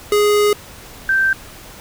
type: tone pair in turn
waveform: square / sine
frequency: 415.3 / 1563.4 Hz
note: G#4 / G6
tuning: 0 / -5 cents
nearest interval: octave + major seventh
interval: 2295 cents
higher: second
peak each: -12 dBFS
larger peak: neither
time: 0.12-0.53 / 1.09-1.33 s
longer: first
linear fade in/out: 2 ms
effects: pink hiss -38 dBFS RMS until 1.8 s